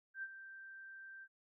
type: tone with ADSR envelope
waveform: sine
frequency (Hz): 1568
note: G6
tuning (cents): 0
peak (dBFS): -39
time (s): 0.14-1.28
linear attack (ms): 87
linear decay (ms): 47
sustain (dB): -11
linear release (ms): 52
effects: none